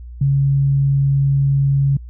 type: tone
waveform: sine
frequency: 138.59 Hz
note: C#3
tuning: in tune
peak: -12 dBFS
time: 0.21-1.97 s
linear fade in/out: 5 ms
effects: added 60 Hz sine -31 dBFS peak until 2.09 s